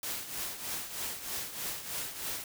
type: noise with tremolo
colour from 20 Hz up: white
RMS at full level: -35 dBFS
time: 0.03-2.44 s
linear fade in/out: 2 ms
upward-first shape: triangle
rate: 3.2 Hz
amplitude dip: 70%
effects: none